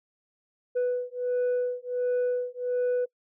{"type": "beating tone pair", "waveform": "sine", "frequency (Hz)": [493.9, 495.3], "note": ["B4", "B4"], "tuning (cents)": [0, 5], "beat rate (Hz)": 1.4, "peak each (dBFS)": -26, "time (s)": [0.75, 3.06], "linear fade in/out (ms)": 20, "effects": ["noise-tail reverb RT60 0.1 s tail -25 dB re dry", "tanh soft clip ceiling -22 dBFS"]}